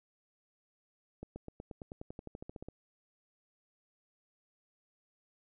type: accelerating click train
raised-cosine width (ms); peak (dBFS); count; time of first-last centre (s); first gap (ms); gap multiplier
2; -30; 17; 1.23-2.686; 130; 0.95
effects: none

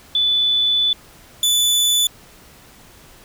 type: tone pair in turn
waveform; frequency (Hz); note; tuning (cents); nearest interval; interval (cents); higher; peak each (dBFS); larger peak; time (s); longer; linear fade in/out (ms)
sine / sawtooth; 3482 / 3482; A7 / A7; -19 / -19; unison; 0; neither; -14 / -11; second; 0.15-0.93 / 1.43-2.07; first; 2
effects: pink hiss -46 dBFS RMS until 3.24 s

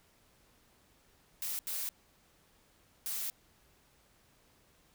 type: noise bursts at uneven times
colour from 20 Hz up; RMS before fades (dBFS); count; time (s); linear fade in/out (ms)
blue; -37; 3; 1.42-1.59 / 1.67-1.89 / 3.06-3.3; 0
effects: pink hiss -67 dBFS RMS until 4.94 s

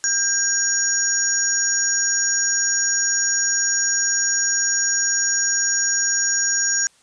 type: tone cluster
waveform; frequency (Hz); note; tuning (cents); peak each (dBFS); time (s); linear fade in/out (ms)
sine; 1602 / 5640 / 6660 / 6920; G6 / F8 / G#8 / A8; +37 / +16 / +4 / -30; -23; 0.04-6.87; 0
effects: white hiss -56 dBFS RMS until 7.02 s + resampled to 22050 Hz

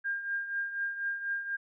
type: tone with tremolo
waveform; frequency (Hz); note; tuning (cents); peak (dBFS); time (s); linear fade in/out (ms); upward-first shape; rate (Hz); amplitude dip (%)
sine; 1606; G6; +41; -28; 0.04-1.57; 20; triangle; 4.1; 70
effects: none

